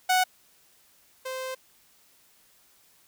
sawtooth tone pair in turn, 740 / 519.8 Hz, F#5 / C5, 0 / -11 cents, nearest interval tritone, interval 611 cents, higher first, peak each -16 / -28 dBFS, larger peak first, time 0.09-0.24 / 1.25-1.55 s, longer second, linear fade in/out 10 ms, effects white hiss -61 dBFS RMS until 3.07 s

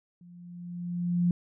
sine tone with level ramp, 175.1 Hz, F3, 5 cents sharp, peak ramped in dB -49 to -20 dBFS, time 0.21-1.31 s, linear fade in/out 2 ms, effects none

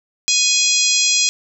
harmonic tone, 830.6 Hz, G#5, in tune, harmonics 3 / 4 / 5 / 6 / 7 / 8 / 9, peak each -21 / -21 / -21 / -21 / -21 / -21 / -21 dBFS, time 0.28-1.29 s, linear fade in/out 0 ms, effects none

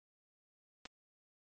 clicks, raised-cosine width 0.2 ms, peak -29 dBFS, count 2, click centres 0.854 / 0.858 s, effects MP3 32 kbps

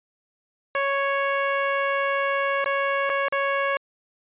15% pulse tone with dropouts, 554.4 Hz, C#5, in tune, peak -15 dBFS, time 0.75-3.77 s, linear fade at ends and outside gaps 1 ms, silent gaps 2.643-2.659 / 3.094-3.099 / 3.284-3.324 s, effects resampled to 8000 Hz

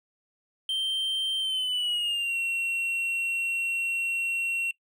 triangle tone with pitch glide, 3136 to 2730 Hz, G7 to F7, 0 to -40 cents, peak -24 dBFS, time 0.69-4.71 s, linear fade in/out 2 ms, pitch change -240 cents, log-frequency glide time 1.39-2.37 s, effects noise-tail reverb RT60 0.1 s tail -21 dB re dry

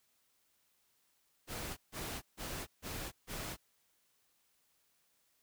pink noise bursts, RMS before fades -42 dBFS, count 5, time 1.47-3.57 s, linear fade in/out 50 ms, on 300 ms, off 150 ms, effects white hiss -75 dBFS RMS until 5.42 s

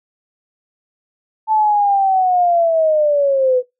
sine linear sweep, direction down, 880 to 493.9 Hz, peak -11 dBFS, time 1.47-3.63 s, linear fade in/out 50 ms, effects noise-tail reverb RT60 0.2 s tail -20 dB re dry

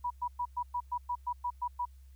sine tone bursts, 974 Hz, B5, 24 cents flat, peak -30 dBFS, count 11, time 0.04-1.855 s, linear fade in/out 10 ms, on 65 ms, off 110 ms, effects added 66 Hz sine -51 dBFS peak until 2.15 s + white hiss -72 dBFS RMS until 2.15 s

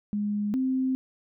sine tone pair in turn, 206.9 / 260.7 Hz, G#3 / C4, -6 / -6 cents, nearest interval major third, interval 400 cents, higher second, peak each -25 / -23 dBFS, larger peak second, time 0.13-0.54 / 0.54-0.95 s, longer neither, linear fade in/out 0 ms, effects none

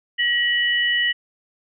sine tone pair together, 1910.1 / 2960 Hz, A#6 / F#7, +42 / 0 cents, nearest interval minor sixth, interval 758 cents, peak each -19 / -21 dBFS, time 0.18-1.13 s, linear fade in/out 20 ms, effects none

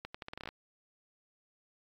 accelerating click train, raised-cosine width 0.3 ms, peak -25 dBFS, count 11, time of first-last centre 0.05-0.489 s, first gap 95 ms, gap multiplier 0.81, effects AAC 64 kbps

